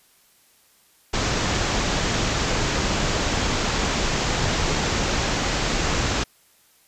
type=low-pass noise; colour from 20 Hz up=pink; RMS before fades=-23 dBFS; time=1.13-6.24 s; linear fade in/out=10 ms; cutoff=7500 Hz; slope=96 dB/octave; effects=white hiss -58 dBFS RMS until 6.87 s + resampled to 32000 Hz